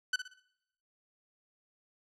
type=tone with echo; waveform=sawtooth; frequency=1502 Hz; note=F#6; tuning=26 cents sharp; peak=-23 dBFS; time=0.13-0.16 s; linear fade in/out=5 ms; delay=60 ms; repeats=4; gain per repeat=-9 dB; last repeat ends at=0.4 s; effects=noise-tail reverb RT60 0.9 s tail -25 dB re dry + low-pass 7000 Hz 12 dB/octave